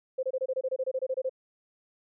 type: tone bursts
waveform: sine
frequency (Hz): 521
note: C5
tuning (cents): -7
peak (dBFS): -26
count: 15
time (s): 0.18-1.295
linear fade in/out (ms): 10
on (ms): 51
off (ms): 25
effects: none